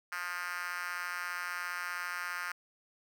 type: tone with high-pass filter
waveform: 5% pulse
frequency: 177 Hz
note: F3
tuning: 23 cents sharp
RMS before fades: -38 dBFS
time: 0.12-2.52 s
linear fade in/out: 2 ms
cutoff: 1400 Hz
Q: 2.6
effects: none